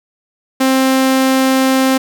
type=tone; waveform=sawtooth; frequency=263.7 Hz; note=C4; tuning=14 cents sharp; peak=-6 dBFS; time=0.6-1.98 s; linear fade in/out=10 ms; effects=none